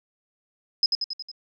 sine tone with echo, 5080 Hz, D#8, 35 cents sharp, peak -16 dBFS, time 0.83-0.86 s, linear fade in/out 2 ms, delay 91 ms, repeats 5, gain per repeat -4 dB, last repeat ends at 1.315 s, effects none

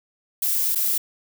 violet noise with dropouts, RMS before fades -22 dBFS, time 0.42-0.98 s, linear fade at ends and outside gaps 5 ms, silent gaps 0.749-0.756 s, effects none

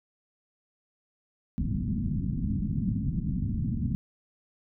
white low-pass noise, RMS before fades -29 dBFS, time 1.58-3.95 s, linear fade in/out 0 ms, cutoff 240 Hz, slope 48 dB/octave, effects none

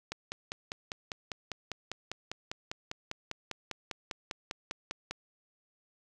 click train, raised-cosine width 0.2 ms, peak -19 dBFS, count 26, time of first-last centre 0.12-5.11 s, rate 5.01 Hz, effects none

